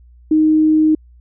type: tone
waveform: sine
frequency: 311.1 Hz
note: D#4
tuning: in tune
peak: -9 dBFS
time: 0.31-0.95 s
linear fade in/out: 5 ms
effects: added 60 Hz sine -42 dBFS peak until 1.2 s